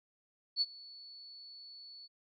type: tone with ADSR envelope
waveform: sine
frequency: 4435 Hz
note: C#8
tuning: in tune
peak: -26 dBFS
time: 0.56-2.08 s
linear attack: 53 ms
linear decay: 37 ms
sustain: -23 dB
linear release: 30 ms
effects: none